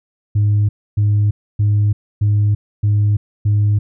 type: tone bursts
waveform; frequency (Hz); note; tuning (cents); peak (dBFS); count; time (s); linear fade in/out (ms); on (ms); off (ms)
sine; 103.83; G#2; 0; -9; 6; 0.35-3.79; 10; 340; 280
effects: tanh soft clip ceiling -9 dBFS